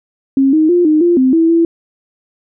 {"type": "tone with pitch steps", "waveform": "sine", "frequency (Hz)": [270.4, 313, 351.7, 308, 346.9, 259.6, 327.7, 333.8], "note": ["C#4", "D#4", "F4", "D#4", "F4", "C4", "E4", "E4"], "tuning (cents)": [-43, 10, 12, -17, -12, -13, -10, 22], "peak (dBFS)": -7, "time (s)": [0.37, 1.65], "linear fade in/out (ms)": 2, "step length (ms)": 160, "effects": []}